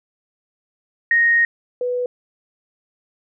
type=tone pair in turn; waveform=sine; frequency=1864.7 / 493.9 Hz; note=A#6 / B4; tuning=0 / 0 cents; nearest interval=octave + major seventh; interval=2300 cents; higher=first; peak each=-12 / -19 dBFS; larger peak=first; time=1.11-1.45 / 1.81-2.06 s; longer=first; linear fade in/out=2 ms; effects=none